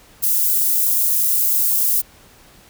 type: high-pass noise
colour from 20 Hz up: white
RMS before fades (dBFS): -17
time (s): 0.22-2.02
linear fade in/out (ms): 20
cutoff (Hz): 12000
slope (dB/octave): 12
effects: pink hiss -48 dBFS RMS until 2.69 s